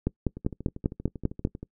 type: two click trains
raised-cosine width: 3 ms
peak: -24 / -11 dBFS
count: 17 / 8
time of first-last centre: 0.37-1.63 / 0.07-1.451 s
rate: 12.7 / 5.07 Hz
effects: noise-tail reverb RT60 0.1 s tail -23 dB re dry